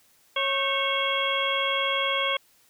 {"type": "harmonic tone with a mistuned harmonic", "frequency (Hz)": 548, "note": "C#5", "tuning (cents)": -20, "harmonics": [1, 2, 3, 4, 5, 6], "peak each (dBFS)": [-30, -29, -35, -29, -33, -28], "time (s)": [0.36, 2.37], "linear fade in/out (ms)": 5, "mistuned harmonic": 3, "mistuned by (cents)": -100, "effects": ["white hiss -61 dBFS RMS until 2.69 s"]}